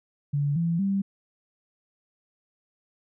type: tone with pitch steps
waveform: sine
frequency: 143.7 / 167.95 / 196.3 Hz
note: D3 / E3 / G3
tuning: -37 / +33 / +3 cents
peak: -22 dBFS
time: 0.33-1.02 s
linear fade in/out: 10 ms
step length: 230 ms
effects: none